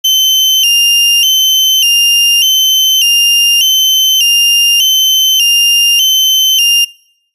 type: tone with vibrato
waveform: 35% pulse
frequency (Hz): 2936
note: F#7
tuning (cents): -14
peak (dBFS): -4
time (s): 0.04-6.85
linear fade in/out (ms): 10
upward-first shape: square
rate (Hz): 0.84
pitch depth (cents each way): 79
effects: noise-tail reverb RT60 0.8 s tail -24 dB re dry + resampled to 32000 Hz